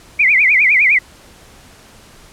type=tone with vibrato; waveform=sine; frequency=2220 Hz; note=C#7; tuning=2 cents sharp; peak=-8 dBFS; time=0.19-0.99 s; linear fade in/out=10 ms; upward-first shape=triangle; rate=9.8 Hz; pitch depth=220 cents each way; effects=pink hiss -43 dBFS RMS until 2.32 s + low-pass 11000 Hz 12 dB/octave